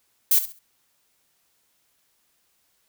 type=noise with echo; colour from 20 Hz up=violet; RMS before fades=-17 dBFS; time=0.31-0.39 s; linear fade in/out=5 ms; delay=67 ms; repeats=3; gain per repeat=-12 dB; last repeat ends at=0.591 s; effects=white hiss -68 dBFS RMS until 2.88 s